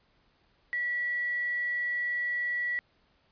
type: tone with quantisation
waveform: sine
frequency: 1943 Hz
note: B6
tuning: 29 cents flat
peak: -28 dBFS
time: 0.73-2.79 s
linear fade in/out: 0 ms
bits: 8
effects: pink hiss -68 dBFS RMS until 3.31 s + resampled to 11025 Hz